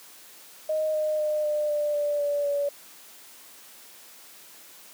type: tone with pitch steps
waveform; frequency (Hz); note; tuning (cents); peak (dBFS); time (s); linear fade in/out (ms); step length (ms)
sine; 622 / 614.5 / 607.1 / 599.8 / 592.5 / 585.4 / 578.3 / 571.4; D#5 / D#5 / D#5 / D5 / D5 / D5 / D5 / D5; -1 / -22 / -43 / +36 / +15 / -6 / -27 / -48; -23; 0.69-2.69; 5; 250
effects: white hiss -49 dBFS RMS until 4.93 s + high-pass 200 Hz 12 dB/octave